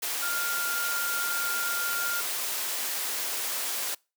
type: tone in noise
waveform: sine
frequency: 1402 Hz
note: F6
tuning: 6 cents sharp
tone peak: -30 dBFS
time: 0.22-2.21 s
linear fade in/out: 10 ms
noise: white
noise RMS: -31 dBFS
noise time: 0.02-3.95 s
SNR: -2 dB
effects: noise-tail reverb RT60 0.3 s tail -26 dB re dry + high-pass 400 Hz 12 dB/octave